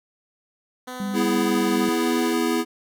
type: tone with pitch glide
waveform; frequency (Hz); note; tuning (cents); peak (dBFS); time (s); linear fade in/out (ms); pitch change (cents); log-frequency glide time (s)
10% pulse; 252.1 to 249.3; B3 to B3; +36 to +16; -24; 0.87-2.34; 10; -20; 1.6-1.95
type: tone with vibrato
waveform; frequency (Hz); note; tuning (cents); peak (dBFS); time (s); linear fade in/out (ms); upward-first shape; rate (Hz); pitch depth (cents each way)
sine; 200.3; G3; +38; -25; 1-1.89; 2; sine; 19; 25
type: chord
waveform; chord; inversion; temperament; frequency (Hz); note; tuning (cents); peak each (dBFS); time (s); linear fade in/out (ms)
square; E major; second; equal; 246.9 / 329.6 / 415.3; B3 / E4 / G#4; 0 / 0 / 0; -25 / -24 / -27; 1.13-2.65; 50
effects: none